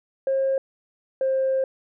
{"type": "tone pair in turn", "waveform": "sine", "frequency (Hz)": [537, 529.9], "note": ["C5", "C5"], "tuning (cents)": [45, 22], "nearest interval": "unison", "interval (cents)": 23, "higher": "first", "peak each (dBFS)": -18, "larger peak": "neither", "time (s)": [[0.27, 0.58], [1.21, 1.64]], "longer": "second", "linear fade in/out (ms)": 2, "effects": ["tanh soft clip ceiling -16 dBFS"]}